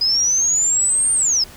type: linear two-way sweep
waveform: sine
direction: up then down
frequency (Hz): 4978 to 8870 to 4978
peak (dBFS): -14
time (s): 0.01-1.44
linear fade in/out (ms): 5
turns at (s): 1.13
effects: pink hiss -41 dBFS RMS until 1.56 s